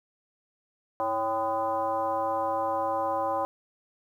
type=tone with frequency modulation; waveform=sine; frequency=784 Hz; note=G5; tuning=in tune; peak=-25 dBFS; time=1-3.45 s; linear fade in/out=0 ms; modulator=229 Hz; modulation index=1.4; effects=10-bit